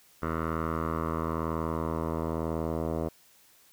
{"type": "tone with low-pass filter sweep", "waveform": "10% pulse", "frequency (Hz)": 81, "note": "E2", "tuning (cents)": -30, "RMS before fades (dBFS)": -31, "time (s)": [0.22, 3.09], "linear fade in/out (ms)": 10, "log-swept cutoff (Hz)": [1400, 740], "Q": 3.1, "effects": ["white hiss -60 dBFS RMS until 3.72 s"]}